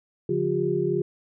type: tone cluster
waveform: sine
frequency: 145.2 / 178.9 / 357.6 / 400.4 Hz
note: D3 / F3 / F4 / G4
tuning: -19 / +42 / +41 / +37 cents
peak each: -30 / -31 / -25 / -26 dBFS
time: 0.29-1.02 s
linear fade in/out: 5 ms
effects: none